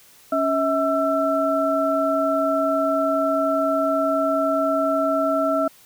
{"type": "tone cluster", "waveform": "sine", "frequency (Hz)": [278.2, 646, 1335], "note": ["C#4", "E5", "E6"], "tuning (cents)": [6, -35, 22], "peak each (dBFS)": [-24, -20, -24], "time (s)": [0.32, 5.68], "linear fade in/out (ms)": 5, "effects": ["white hiss -51 dBFS RMS until 5.85 s"]}